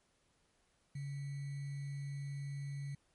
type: tone with sample-and-hold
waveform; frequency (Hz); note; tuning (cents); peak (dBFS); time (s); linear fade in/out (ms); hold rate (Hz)
sine; 140.5; C#3; +24; -39; 0.95-2.95; 5; 2100
effects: pink hiss -75 dBFS RMS until 3.14 s + MP3 48 kbps